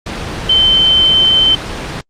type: tone in noise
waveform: sine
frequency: 3086 Hz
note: G7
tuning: 28 cents flat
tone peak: -6 dBFS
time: 0.49-1.55 s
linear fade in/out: 5 ms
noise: pink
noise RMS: -21 dBFS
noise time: 0.06-2.01 s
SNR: +12 dB
effects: low-pass 5000 Hz 12 dB/octave + Opus 32 kbps